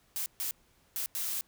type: noise bursts at uneven times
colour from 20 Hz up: blue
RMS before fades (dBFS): -34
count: 4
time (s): 0.16-0.26 / 0.4-0.51 / 0.96-1.06 / 1.15-1.41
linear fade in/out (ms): 0
effects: pink hiss -67 dBFS RMS until 1.47 s